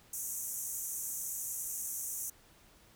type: band-pass noise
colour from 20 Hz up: pink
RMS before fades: -39 dBFS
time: 0.13-2.3 s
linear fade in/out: 5 ms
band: 6000 to 16000 Hz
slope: 96 dB/octave
effects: pink hiss -62 dBFS RMS until 2.95 s